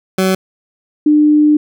20% pulse / sine tone pair in turn, 188.5 / 300 Hz, F#3 / D4, +32 / +37 cents, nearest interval minor sixth, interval 805 cents, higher second, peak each -6 dBFS, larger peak neither, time 0.18-0.35 / 1.06-1.57 s, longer second, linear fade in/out 5 ms, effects none

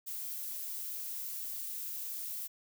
violet noise, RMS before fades -40 dBFS, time 0.06-2.48 s, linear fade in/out 20 ms, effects none

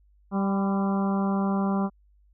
harmonic tone with a mistuned harmonic, 196 Hz, G3, in tune, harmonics 1 / 2 / 3 / 4 / 5 / 6 / 7, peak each -23 / -34 / -36 / -34 / -36 / -37 / -42 dBFS, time 0.31-1.9 s, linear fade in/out 50 ms, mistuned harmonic 5, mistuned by +40 cents, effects added 50 Hz sine -57 dBFS peak until 2.33 s

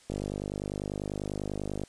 click train, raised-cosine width 2 ms, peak -20 dBFS, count 88, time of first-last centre 0.1-1.837 s, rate 50.1 Hz, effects white hiss -58 dBFS RMS until 1.88 s + resampled to 22050 Hz

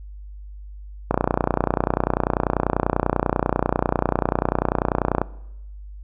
click train, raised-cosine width 1 ms, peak -4 dBFS, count 125, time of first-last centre 1.11-5.216 s, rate 30.2 Hz, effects noise-tail reverb RT60 0.9 s tail -21 dB re dry + added 50 Hz sine -35 dBFS peak until 6.03 s

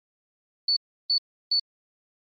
sine tone bursts, 4467 Hz, C#8, 12 cents sharp, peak -19 dBFS, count 3, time 0.68-1.598 s, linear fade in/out 5 ms, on 86 ms, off 330 ms, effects MP3 32 kbps

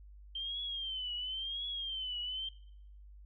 sine tone with vibrato, 3136 Hz, G7, in tune, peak -36 dBFS, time 0.35-2.49 s, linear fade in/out 5 ms, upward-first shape triangle, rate 0.95 Hz, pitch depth 130 cents each way, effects noise-tail reverb RT60 0.8 s tail -24 dB re dry + added 50 Hz sine -51 dBFS peak until 3.25 s

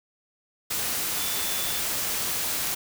sine tone in noise, 3499 Hz, A7, 10 cents flat, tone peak -36 dBFS, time 1.17-1.8 s, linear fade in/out 10 ms, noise white, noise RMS -28 dBFS, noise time 0.7-2.75 s, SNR -11 dB, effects none

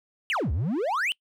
triangle exponential two-way sweep, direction down then up, 3133 to 65.41 to 3133 Hz, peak -22 dBFS, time 0.3-1.12 s, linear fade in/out 0 ms, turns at 0.52 s, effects noise-tail reverb RT60 0.1 s tail -24 dB re dry

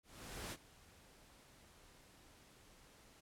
pink noise with ADSR envelope, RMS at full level -45 dBFS, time 0.03-3.21 s, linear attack 490 ms, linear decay 45 ms, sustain -19 dB, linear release 12 ms, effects low-pass 12000 Hz 12 dB/octave

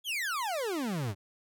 40% pulse exponential sweep, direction down, 3434 to 91.3 Hz, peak -30 dBFS, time 0.04-1.15 s, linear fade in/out 50 ms, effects none

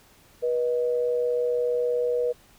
sine tone pair together, 485.5 / 622.3 Hz, B4 / D#5, -30 / 0 cents, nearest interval major third, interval 430 cents, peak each -22 / -32 dBFS, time 0.42-2.33 s, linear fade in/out 20 ms, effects pink hiss -56 dBFS RMS until 2.58 s

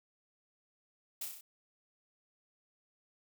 blue noise with echo, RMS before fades -39 dBFS, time 1.21-1.25 s, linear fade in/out 5 ms, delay 32 ms, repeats 5, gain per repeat -3 dB, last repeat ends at 1.41 s, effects none

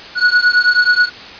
square beating tone pair, 1459 / 1468.3 Hz, F#6 / F#6, -25 / -14 cents, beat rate 9.3 Hz, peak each -13 dBFS, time 0.15-1.1 s, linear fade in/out 50 ms, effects white hiss -32 dBFS RMS until 1.39 s + resampled to 11025 Hz

